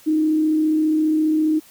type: tone with frequency modulation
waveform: sine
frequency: 311.1 Hz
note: D#4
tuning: in tune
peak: -15 dBFS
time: 0.06-1.6 s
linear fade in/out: 20 ms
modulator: 34.8 Hz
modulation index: 0.22
effects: white hiss -49 dBFS RMS until 1.7 s